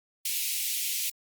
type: high-pass noise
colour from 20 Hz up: white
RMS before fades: -30 dBFS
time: 0.25-1.1 s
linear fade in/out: 5 ms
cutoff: 2200 Hz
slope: 48 dB/octave
effects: Opus 32 kbps